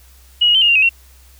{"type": "tone with pitch steps", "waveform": "sine", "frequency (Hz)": [2907, 2884, 3089, 2850, 2773, 2550, 2730], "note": ["F#7", "F#7", "G7", "F7", "F7", "D#7", "F7"], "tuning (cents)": [-31, -45, -26, 34, -13, 42, -40], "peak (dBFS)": -9, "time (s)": [0.41, 0.893], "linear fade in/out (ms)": 10, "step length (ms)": 69, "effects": ["added 64 Hz sine -44 dBFS peak until 1.39 s", "white hiss -50 dBFS RMS until 1.39 s"]}